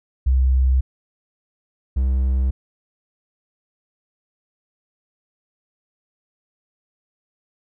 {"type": "tone pair in turn", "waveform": ["sine", "triangle"], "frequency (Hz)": [64.8, 65.07], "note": ["C2", "C2"], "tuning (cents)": [-16, -9], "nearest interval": "unison", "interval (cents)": 7, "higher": "second", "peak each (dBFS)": [-13, -14], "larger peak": "first", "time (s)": [[0.26, 0.81], [1.96, 2.51]], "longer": "neither", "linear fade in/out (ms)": 10, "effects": []}